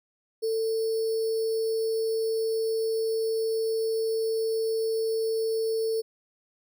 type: tone with sample-and-hold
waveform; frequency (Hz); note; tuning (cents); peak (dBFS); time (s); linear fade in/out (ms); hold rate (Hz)
sine; 446.5; A4; +25; -24; 0.42-6.02; 20; 4900
effects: none